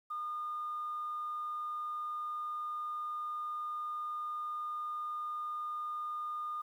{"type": "tone", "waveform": "sine", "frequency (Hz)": 1218, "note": "D#6", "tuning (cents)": -37, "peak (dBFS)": -35, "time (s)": [0.1, 6.62], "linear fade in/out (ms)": 10, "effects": ["tanh soft clip ceiling -31 dBFS", "11-bit"]}